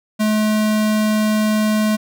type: tone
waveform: square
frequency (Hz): 214.4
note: A3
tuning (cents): -45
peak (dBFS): -15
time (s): 0.19-1.97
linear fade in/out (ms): 20
effects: none